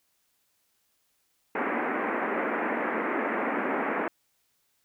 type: band-pass noise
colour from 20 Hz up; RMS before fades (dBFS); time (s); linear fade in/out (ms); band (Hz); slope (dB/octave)
pink; -29; 1.55-4.08; 2; 220 to 2200; 48
effects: white hiss -72 dBFS RMS until 4.84 s